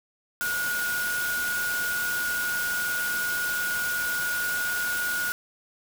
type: tone in noise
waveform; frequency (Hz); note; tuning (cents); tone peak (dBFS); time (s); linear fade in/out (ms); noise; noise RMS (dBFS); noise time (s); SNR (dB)
sine; 1447; F#6; -39; -26; 0.41-5.32; 0; white; -33; 0.41-5.32; +4
effects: none